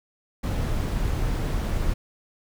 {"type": "noise", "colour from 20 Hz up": "brown", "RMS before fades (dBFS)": -25, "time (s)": [0.43, 1.94], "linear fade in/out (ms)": 10, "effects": []}